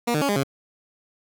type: tone with pitch steps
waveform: 15% pulse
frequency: 238 / 151.1 / 280 / 203.9 / 137.3 Hz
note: A#3 / D3 / C#4 / G#3 / C#3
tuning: +36 / +50 / +18 / -32 / -16 cents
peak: -14 dBFS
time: 0.07-0.435 s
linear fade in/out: 10 ms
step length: 73 ms
effects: none